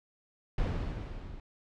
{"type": "noise with level ramp", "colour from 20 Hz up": "brown", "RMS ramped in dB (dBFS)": [-29, -46], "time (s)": [0.58, 1.4], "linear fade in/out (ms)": 2, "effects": ["low-pass 4000 Hz 12 dB/octave"]}